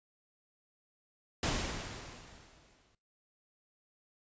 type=noise with exponential decay; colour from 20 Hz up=pink; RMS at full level=-31 dBFS; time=1.43-2.95 s; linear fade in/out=2 ms; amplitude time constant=330 ms; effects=noise-tail reverb RT60 0.3 s tail -21 dB re dry + resampled to 16000 Hz